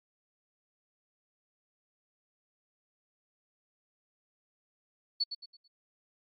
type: tone with echo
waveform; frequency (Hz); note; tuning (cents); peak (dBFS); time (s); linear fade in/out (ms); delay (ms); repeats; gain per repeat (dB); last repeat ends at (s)
sine; 4435; C#8; 0; -26; 5.2-5.24; 10; 110; 4; -9; 5.68
effects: AAC 64 kbps